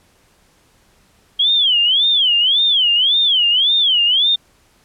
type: tone with vibrato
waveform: sine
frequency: 3199 Hz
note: G7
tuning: 34 cents sharp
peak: -11 dBFS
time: 1.39-4.36 s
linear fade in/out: 10 ms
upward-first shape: sine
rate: 1.8 Hz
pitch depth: 230 cents each way
effects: pink hiss -55 dBFS RMS until 4.84 s + low-pass 12000 Hz 12 dB/octave